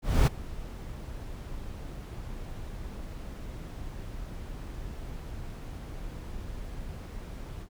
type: noise with ADSR envelope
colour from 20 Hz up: brown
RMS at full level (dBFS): -18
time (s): 0.02-7.69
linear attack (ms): 250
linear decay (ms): 14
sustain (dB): -21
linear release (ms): 75
effects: none